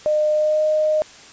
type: tone with pitch glide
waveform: sine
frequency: 608 to 616.1 Hz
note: D#5 to D#5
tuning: -40 to -17 cents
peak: -15 dBFS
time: 0.06-1.02 s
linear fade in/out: 0 ms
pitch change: +23 cents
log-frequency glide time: 0.32-0.62 s
effects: white hiss -43 dBFS RMS until 1.32 s + resampled to 16000 Hz

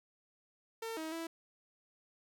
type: tone with pitch steps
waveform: sawtooth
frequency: 452.7 / 317.7 / 329.5 Hz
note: A4 / D#4 / E4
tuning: +49 / +36 / -1 cents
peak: -35 dBFS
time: 0.82-1.27 s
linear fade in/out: 5 ms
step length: 150 ms
effects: none

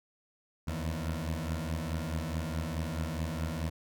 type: beating tone pair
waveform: 20% pulse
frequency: 77.78 / 82.48 Hz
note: D#2 / E2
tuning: 0 / +2 cents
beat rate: 4.7 Hz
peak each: -31 / -30 dBFS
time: 0.67-3.7 s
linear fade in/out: 10 ms
effects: none

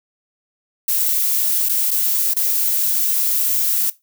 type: noise with dropouts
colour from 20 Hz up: violet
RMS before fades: -18 dBFS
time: 0.88-3.9 s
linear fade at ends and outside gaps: 5 ms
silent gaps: 1.688-1.693 / 1.908-1.912 / 2.337-2.364 s
effects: noise-tail reverb RT60 0.2 s tail -17 dB re dry

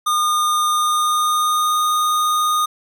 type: tone with pitch glide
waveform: square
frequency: 1218 to 1230.7 Hz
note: D#6 to D#6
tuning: -37 to -19 cents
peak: -16 dBFS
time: 0.06-2.66 s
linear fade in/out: 10 ms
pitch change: +18 cents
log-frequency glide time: 0.68-1.77 s
effects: none

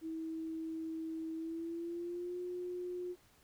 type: tone with pitch glide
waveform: sine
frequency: 322.6 to 357.9 Hz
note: E4 to F4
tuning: -37 to +42 cents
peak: -38 dBFS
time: 0.01-3.16 s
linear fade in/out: 50 ms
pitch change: +179 cents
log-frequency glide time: 1.35-2.38 s
effects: pink hiss -67 dBFS RMS until 3.43 s

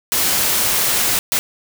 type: noise bursts at uneven times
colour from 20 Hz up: white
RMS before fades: -17 dBFS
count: 2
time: 0.12-1.19 / 1.32-1.39 s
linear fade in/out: 0 ms
effects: none

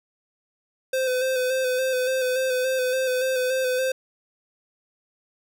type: tone with vibrato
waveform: square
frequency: 514 Hz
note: C5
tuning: 31 cents flat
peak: -22 dBFS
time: 0.93-3.92 s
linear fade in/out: 5 ms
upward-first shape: square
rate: 3.5 Hz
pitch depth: 27 cents each way
effects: none

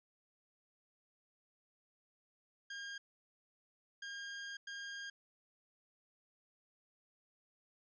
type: tone bursts at uneven times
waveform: sawtooth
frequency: 1615 Hz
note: G#6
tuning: 49 cents flat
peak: -40 dBFS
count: 3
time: 2.7-2.98 / 4.02-4.57 / 4.67-5.1 s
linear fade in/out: 5 ms
effects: resampled to 16000 Hz

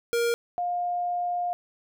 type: tone pair in turn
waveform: square / sine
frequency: 470 / 707.7 Hz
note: A#4 / F5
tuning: +14 / +23 cents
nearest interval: perfect fifth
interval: 709 cents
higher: second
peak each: -23 / -25 dBFS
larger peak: first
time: 0.13-0.34 / 0.58-1.53 s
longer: second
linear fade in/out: 0 ms
effects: none

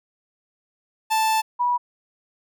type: tone pair in turn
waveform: 45% pulse / sine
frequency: 880 / 974.6 Hz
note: A5 / B5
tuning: 0 / -23 cents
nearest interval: major second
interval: 177 cents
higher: second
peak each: -18 dBFS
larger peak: neither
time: 1.1-1.42 / 1.59-1.78 s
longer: first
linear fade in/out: 20 ms
effects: none

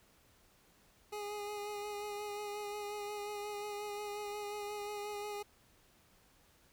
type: tone with vibrato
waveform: 25% pulse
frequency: 413.8 Hz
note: G#4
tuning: 6 cents flat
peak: -36 dBFS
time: 1.12-5.43 s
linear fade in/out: 10 ms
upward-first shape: sine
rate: 5.6 Hz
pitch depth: 22 cents each way
effects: pink hiss -67 dBFS RMS until 6.72 s

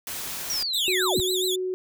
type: noise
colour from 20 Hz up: white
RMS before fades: -33 dBFS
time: 0.07-0.63 s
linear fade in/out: 2 ms
type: linear sweep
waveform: sine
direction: down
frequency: 5820 to 36.7 Hz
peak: -25 dBFS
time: 0.5-1.2 s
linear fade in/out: 0 ms
type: tone with vibrato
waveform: sawtooth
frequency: 3681 Hz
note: A#7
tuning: 23 cents flat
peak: -22 dBFS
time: 0.73-1.56 s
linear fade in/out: 10 ms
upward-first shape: triangle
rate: 7.2 Hz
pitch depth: 200 cents each way
type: tone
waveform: sine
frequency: 370 Hz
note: F#4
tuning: in tune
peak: -25 dBFS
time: 0.88-1.74 s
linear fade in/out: 0 ms
effects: none

